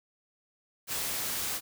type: noise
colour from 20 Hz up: white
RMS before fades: -33 dBFS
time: 0.87-1.61 s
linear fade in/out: 50 ms
effects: none